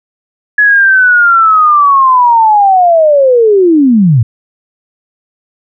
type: linear sweep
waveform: sine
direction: down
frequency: 1700 to 103.83 Hz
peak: -3 dBFS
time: 0.58-4.23 s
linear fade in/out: 5 ms
effects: none